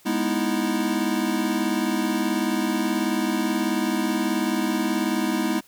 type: chord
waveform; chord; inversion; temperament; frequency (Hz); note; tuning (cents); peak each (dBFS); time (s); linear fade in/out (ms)
square; E major seventh; first; equal with one note detuned; 207.7 / 246.2 / 311.1 / 329.6; G#3 / B3 / D#4 / E4; 0 / -5 / 0 / 0; -28; 0.05-5.61; 20
effects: white hiss -55 dBFS RMS until 5.67 s